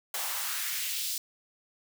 white noise with high-pass filter sweep, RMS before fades -33 dBFS, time 0.14-1.18 s, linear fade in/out 2 ms, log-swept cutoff 640 to 4400 Hz, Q 1.5, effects none

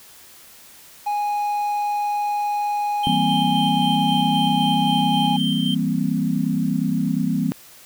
triangle tone, 827 Hz, G#5, 8 cents flat, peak -18 dBFS, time 1.06-5.37 s, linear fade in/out 10 ms
triangle tone with tremolo, 3137 Hz, G7, 1 cent sharp, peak -22 dBFS, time 3.03-5.75 s, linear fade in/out 10 ms, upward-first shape square, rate 3.8 Hz, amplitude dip 30%
sine chord, C dominant seventh, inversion first, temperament equal, 164.81 / 196 / 233.1 / 261.6 Hz, E3 / G3 / Bb3 / C4, 0 / 0 / 0 / 0 cents, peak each -24 dBFS, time 3.07-7.52 s, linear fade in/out 0 ms
effects white hiss -46 dBFS RMS until 7.85 s

